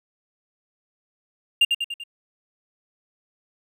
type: tone with echo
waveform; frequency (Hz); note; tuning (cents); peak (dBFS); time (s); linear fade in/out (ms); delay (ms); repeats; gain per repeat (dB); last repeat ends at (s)
triangle; 2800; F7; +4; -11; 1.61-1.65; 5; 97; 4; -5; 2.038
effects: none